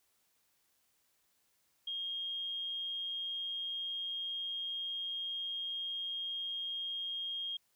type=tone; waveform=sine; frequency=3239 Hz; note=G#7; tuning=44 cents flat; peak=-36 dBFS; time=1.87-7.57 s; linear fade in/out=5 ms; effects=white hiss -75 dBFS RMS until 7.75 s